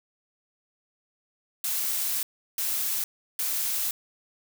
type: noise bursts at uneven times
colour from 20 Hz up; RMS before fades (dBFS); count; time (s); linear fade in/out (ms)
blue; -28; 3; 1.64-2.23 / 2.58-3.04 / 3.39-3.91; 2
effects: none